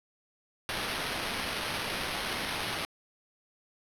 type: noise with sample-and-hold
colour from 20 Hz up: blue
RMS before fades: -34 dBFS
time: 0.69-2.85 s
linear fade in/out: 0 ms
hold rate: 7350 Hz
effects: low-pass 12000 Hz 12 dB/octave